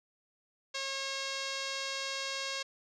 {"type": "tone with low-pass filter", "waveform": "5% pulse", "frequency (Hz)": 543, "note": "C#5", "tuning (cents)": -36, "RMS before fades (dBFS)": -37, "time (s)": [0.74, 2.63], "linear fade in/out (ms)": 10, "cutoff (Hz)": 5700, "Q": 1.1, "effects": []}